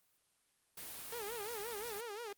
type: noise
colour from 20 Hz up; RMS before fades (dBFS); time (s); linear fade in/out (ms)
white; -47; 0.77-2.01; 5
type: tone with vibrato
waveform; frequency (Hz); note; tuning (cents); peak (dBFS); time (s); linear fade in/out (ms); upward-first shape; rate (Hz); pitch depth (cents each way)
sawtooth; 439.7; A4; -1; -38; 1.12-2.33; 5; sine; 5.7; 160
effects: white hiss -75 dBFS RMS until 2.37 s + Opus 32 kbps